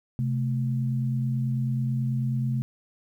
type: tone pair together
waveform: sine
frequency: 130.81 / 220 Hz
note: C3 / A3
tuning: 0 / 0 cents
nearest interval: major sixth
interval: 900 cents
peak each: -24 / -31 dBFS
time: 0.19-2.62 s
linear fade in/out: 0 ms
effects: 10-bit